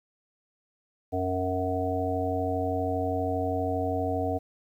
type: harmonic tone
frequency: 92.5 Hz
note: F#2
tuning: in tune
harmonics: 1 / 3 / 5 / 7 / 8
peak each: -32 / -32 / -32 / -32 / -32 dBFS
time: 1.12-4.39 s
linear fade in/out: 20 ms
effects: 10-bit